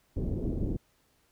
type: low-pass noise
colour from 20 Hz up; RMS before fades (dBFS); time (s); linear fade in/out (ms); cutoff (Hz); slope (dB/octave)
pink; -31; 0.16-0.77; 10; 400; 24
effects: pink hiss -69 dBFS RMS until 1.31 s